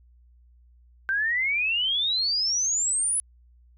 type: exponential sweep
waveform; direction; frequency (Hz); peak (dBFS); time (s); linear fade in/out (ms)
sine; up; 1540 to 10280; -22; 1.09-3.2; 0
effects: added 60 Hz sine -53 dBFS peak until 3.77 s